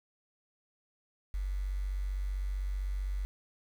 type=tone with quantisation; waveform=sine; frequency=47.78 Hz; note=G1; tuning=44 cents flat; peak=-31 dBFS; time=1.34-3.25 s; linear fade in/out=0 ms; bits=9; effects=none